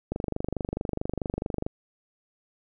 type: click train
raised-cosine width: 2 ms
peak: -15 dBFS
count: 39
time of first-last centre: 0.12-1.665 s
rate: 24.6 Hz
effects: none